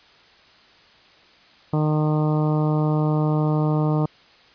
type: harmonic tone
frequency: 152.8 Hz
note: D#3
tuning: 31 cents flat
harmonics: 1 / 2 / 3 / 4 / 5 / 6 / 7 / 8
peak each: -19 / -25 / -29 / -31 / -33 / -35 / -36 / -37 dBFS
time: 1.73-4.06 s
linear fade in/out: 5 ms
effects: white hiss -52 dBFS RMS until 4.54 s + resampled to 11025 Hz